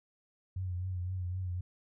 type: tone with vibrato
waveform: sine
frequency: 91.2 Hz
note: F#2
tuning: 24 cents flat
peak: -33 dBFS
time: 0.56-1.61 s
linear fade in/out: 5 ms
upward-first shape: triangle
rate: 3.9 Hz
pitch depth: 58 cents each way
effects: none